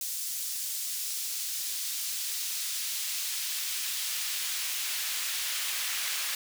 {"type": "noise with high-pass filter sweep", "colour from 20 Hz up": "pink", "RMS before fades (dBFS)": -33, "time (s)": [0.01, 6.35], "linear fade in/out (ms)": 2, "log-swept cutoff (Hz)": [6200, 2000], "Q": 0.79, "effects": []}